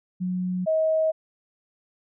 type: tone pair in turn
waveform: sine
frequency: 182.3 / 634.8 Hz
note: F#3 / D#5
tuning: -25 / +35 cents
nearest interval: octave + minor seventh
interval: 2160 cents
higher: second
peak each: -24 / -19 dBFS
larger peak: second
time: 0.2-0.66 / 0.66-1.12 s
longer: neither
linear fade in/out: 20 ms
effects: none